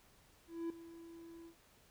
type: tone with ADSR envelope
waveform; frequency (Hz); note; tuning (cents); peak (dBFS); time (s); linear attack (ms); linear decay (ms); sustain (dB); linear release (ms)
triangle; 333.7; E4; +21; -34; 0.47-1.55; 230; 3; -15; 90
effects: pink hiss -67 dBFS RMS until 1.9 s